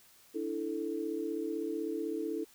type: chord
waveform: sine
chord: D suspended second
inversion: none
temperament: equal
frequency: 293.7 / 329.6 / 440 Hz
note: D4 / E4 / A4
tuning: 0 / 0 / 0 cents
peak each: -39 / -36 / -37 dBFS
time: 0.34-2.45 s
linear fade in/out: 20 ms
effects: white hiss -61 dBFS RMS until 2.54 s